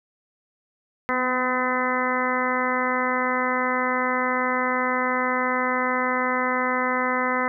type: harmonic tone with a mistuned harmonic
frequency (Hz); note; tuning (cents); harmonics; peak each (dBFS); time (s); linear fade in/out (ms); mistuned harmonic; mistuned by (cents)
253.9; B3; +48; 1 / 2 / 3 / 4 / 5 / 6 / 7 / 8; -29 / -28 / -32 / -27 / -28 / -32 / -31 / -29; 1.09-7.48; 0; 1; -23
effects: none